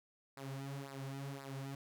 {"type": "tone with flanger", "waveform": "sawtooth", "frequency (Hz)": 137.2, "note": "C#3", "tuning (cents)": -17, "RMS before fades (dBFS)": -45, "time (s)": [0.37, 1.75], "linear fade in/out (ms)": 2, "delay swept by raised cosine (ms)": [0.31, 5.51], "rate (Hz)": 1.9, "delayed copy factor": -0.8, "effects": []}